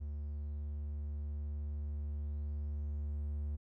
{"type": "tone with level ramp", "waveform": "triangle", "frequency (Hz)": 73.42, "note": "D2", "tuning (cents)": 0, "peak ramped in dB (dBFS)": [-36, -33], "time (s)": [0, 3.57], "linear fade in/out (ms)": 20, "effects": []}